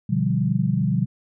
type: chord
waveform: sine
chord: G dominant seventh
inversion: first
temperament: equal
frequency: 123.47 / 146.83 / 174.61 / 196 Hz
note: B2 / D3 / F3 / G3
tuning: 0 / 0 / 0 / 0 cents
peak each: -24 dBFS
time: 0.09-1.06 s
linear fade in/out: 10 ms
effects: none